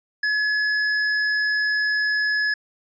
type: tone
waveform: square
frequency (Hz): 1700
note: G#6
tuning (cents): +40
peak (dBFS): -20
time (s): 0.23-2.54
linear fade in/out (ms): 5
effects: resampled to 16000 Hz